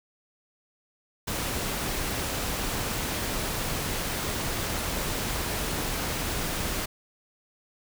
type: noise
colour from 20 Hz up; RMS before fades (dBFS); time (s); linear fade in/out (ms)
pink; -30; 1.27-6.86; 10
effects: none